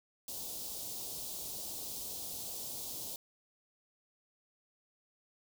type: band-stop noise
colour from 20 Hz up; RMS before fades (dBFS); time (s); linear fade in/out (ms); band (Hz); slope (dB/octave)
white; -42; 0.28-3.16; 2; 830 to 3600; 24
effects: none

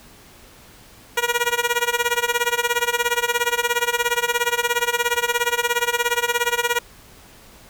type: tone with tremolo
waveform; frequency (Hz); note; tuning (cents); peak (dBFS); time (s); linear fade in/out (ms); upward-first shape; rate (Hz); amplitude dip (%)
10% pulse; 478; A#4; +43; -7; 1.17-6.79; 5; sine; 17; 90
effects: pink hiss -47 dBFS RMS until 7.69 s

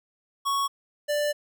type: tone pair in turn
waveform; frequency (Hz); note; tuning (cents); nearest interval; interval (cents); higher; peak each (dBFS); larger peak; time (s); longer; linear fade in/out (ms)
square; 1110 / 589.5; C#6 / D5; +2 / +6; major seventh; 1096; first; -24; neither; 0.45-0.68 / 1.08-1.33; second; 20
effects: none

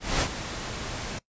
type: noise with ADSR envelope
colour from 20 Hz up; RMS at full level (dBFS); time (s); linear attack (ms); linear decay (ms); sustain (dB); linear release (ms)
pink; -23; 0-1.19; 210; 65; -11; 8
effects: noise-tail reverb RT60 0.1 s tail -20 dB re dry + resampled to 16000 Hz

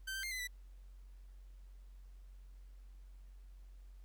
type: tone with pitch steps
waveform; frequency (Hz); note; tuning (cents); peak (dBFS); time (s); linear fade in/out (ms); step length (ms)
sawtooth; 1548 / 1563 / 2112 / 2022 / 1971; G6 / G6 / C7 / B6 / B6; -22 / -6 / +16 / +40 / -4; -36; 0.07-0.475; 10; 81
effects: added 46 Hz sine -52 dBFS peak until 4.04 s + pink hiss -75 dBFS RMS until 4.04 s

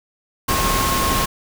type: tone in noise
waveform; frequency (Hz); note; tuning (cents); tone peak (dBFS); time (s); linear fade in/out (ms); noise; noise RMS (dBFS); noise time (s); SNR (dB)
sine; 1078; C#6; -49; -21; 0.48-1.26; 10; pink; -20; 0.48-1.26; -4
effects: none

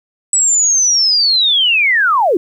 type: linear sweep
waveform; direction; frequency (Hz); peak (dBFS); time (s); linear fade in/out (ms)
sine; down; 7940 to 310.1; -9; 0.33-2.37; 2
effects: 8-bit

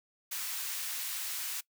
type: high-pass noise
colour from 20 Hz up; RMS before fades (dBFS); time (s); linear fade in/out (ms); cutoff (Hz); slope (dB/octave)
white; -37; 0.31-1.61; 10; 1300; 12
effects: noise-tail reverb RT60 0.1 s tail -21 dB re dry

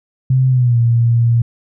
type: tone with pitch glide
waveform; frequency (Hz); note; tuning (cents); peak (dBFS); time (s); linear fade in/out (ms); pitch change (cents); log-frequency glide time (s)
sine; 130.2 to 117.34; C3 to A#2; -8 to +12; -9; 0.3-1.42; 5; -180; 0.49-0.78
effects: none

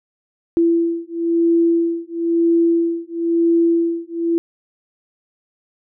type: beating tone pair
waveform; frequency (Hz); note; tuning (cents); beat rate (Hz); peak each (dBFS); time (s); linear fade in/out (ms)
sine; 335.4 / 336.4; E4 / E4; +30 / +35; 1; -17; 0.57-4.38; 0
effects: none

